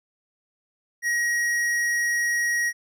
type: tone with tanh clipping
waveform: sine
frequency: 1895 Hz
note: A#6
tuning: 28 cents sharp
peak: -23 dBFS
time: 1.02-2.73 s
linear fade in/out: 50 ms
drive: 14 dB
effects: none